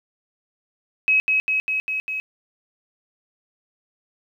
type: tone with echo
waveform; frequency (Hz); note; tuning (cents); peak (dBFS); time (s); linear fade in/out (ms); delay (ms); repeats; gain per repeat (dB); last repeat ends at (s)
sine; 2555; D#7; +45; -14; 1.08-1.2; 0; 200; 5; -2; 2.2
effects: 9-bit